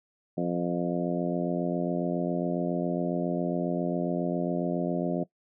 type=harmonic tone with a mistuned harmonic; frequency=87.31 Hz; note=F2; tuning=in tune; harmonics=2 / 3 / 4 / 5 / 6 / 7 / 8; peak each=-30 / -32 / -33 / -38 / -38 / -34 / -40 dBFS; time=0.37-5.24 s; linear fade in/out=10 ms; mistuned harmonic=8; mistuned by=+17 cents; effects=noise-tail reverb RT60 0.1 s tail -19 dB re dry